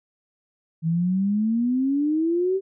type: exponential sweep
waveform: sine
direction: up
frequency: 159.1 to 392 Hz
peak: -19 dBFS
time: 0.82-2.61 s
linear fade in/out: 50 ms
effects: none